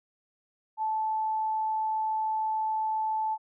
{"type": "tone", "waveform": "sine", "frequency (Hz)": 873, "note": "A5", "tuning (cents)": -14, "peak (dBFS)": -26, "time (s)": [0.77, 3.38], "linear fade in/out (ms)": 50, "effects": []}